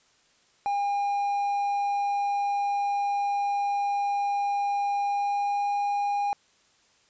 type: tone with pitch glide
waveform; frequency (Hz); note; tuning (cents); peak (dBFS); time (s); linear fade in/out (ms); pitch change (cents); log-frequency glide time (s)
triangle; 808 to 812.7; G#5 to G#5; -48 to -38; -22; 0.66-6.33; 0; +10; 5.01-5.7
effects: white hiss -63 dBFS RMS until 7.09 s + resampled to 16000 Hz